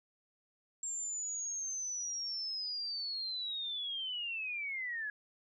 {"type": "linear sweep", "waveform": "sine", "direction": "down", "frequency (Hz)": [7459, 1661.2], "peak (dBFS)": -36, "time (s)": [0.83, 5.1], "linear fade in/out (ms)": 2, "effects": []}